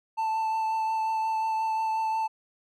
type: tone with vibrato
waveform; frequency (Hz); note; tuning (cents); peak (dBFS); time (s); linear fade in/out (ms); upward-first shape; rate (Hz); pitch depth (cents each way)
triangle; 884; A5; +8; -23; 0.17-2.28; 20; triangle; 5.6; 15
effects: none